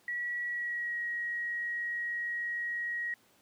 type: tone with pitch glide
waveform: sine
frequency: 1930 to 1896.8 Hz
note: B6 to A#6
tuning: -40 to +30 cents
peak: -32 dBFS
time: 0.08-3.14 s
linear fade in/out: 2 ms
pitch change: -30 cents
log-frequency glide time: 0.46-0.99 s
effects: pink hiss -65 dBFS RMS until 3.41 s + high-pass 150 Hz 12 dB/octave